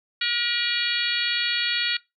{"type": "harmonic tone with a mistuned harmonic", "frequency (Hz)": 477.9, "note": "A#4", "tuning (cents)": 43, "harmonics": [3, 4, 5, 6, 7, 8, 9], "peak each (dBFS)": [-30, -30, -30, -30, -30, -30, -30], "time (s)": [0.21, 1.97], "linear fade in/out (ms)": 5, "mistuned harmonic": 9, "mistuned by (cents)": 28, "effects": ["noise-tail reverb RT60 0.2 s tail -21 dB re dry"]}